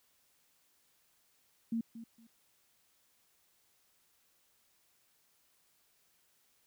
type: tone with echo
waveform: sine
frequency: 228.8 Hz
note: A#3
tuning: 32 cents flat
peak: -31 dBFS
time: 1.72-1.81 s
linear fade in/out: 5 ms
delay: 230 ms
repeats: 2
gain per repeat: -13 dB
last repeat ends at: 2.27 s
effects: white hiss -72 dBFS RMS until 6.66 s